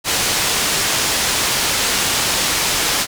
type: low-pass noise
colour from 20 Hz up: white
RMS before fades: -18 dBFS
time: 0.04-3.07 s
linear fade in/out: 50 ms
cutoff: 7400 Hz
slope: 12 dB/octave
effects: none